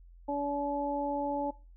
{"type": "harmonic tone", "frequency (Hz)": 286, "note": "D4", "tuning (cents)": -46, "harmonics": [1, 2, 3], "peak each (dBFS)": [-34, -34, -34], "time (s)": [0.28, 1.51], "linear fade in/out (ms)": 10, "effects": ["noise-tail reverb RT60 0.3 s tail -19 dB re dry", "added 43 Hz sine -51 dBFS peak until 1.76 s"]}